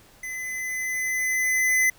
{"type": "tone with level ramp", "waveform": "square", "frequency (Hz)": 2024, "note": "B6", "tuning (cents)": 42, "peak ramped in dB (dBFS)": [-32, -18], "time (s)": [0.23, 1.9], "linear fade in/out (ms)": 5, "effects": ["pink hiss -54 dBFS RMS until 1.98 s"]}